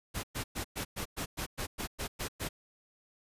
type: noise bursts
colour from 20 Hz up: pink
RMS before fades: -36 dBFS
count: 12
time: 0.14-2.49 s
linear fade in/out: 20 ms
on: 95 ms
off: 110 ms
effects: resampled to 32000 Hz